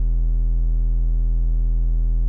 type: tone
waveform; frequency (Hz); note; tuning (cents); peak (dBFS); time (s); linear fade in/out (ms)
triangle; 41.2; E1; 0; -13; 0-2.28; 0
effects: none